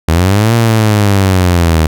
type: linear two-way sweep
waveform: sawtooth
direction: up then down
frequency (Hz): 77.78 to 117.3 to 77.78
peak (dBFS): -3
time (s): 0.08-1.87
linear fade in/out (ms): 5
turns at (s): 0.54
effects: none